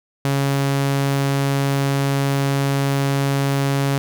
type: tone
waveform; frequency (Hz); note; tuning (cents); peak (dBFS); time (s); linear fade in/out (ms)
sawtooth; 138.59; C#3; 0; -13; 0.25-3.98; 0
effects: none